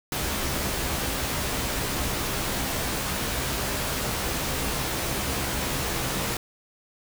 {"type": "noise with comb filter", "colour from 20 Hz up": "pink", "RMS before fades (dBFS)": -28, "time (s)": [0.12, 6.37], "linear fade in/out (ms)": 2, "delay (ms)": 15, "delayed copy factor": 0.5, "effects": []}